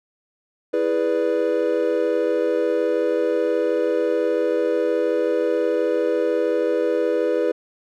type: chord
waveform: triangle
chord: E dominant seventh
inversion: none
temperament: equal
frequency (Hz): 329.6 / 415.3 / 493.9 / 587.3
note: E4 / G#4 / B4 / D5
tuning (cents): 0 / 0 / 0 / 0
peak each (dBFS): -23 / -22 / -19 / -25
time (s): 0.73-7.52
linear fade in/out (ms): 10
effects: none